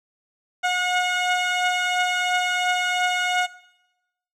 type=beating tone pair; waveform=15% pulse; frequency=724 / 726.9 Hz; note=F#5 / F#5; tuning=-38 / -31 cents; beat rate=2.9 Hz; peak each=-14 / -21 dBFS; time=0.63-3.47 s; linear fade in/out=20 ms; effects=noise-tail reverb RT60 0.9 s tail -18 dB re dry + low-pass 6000 Hz 12 dB/octave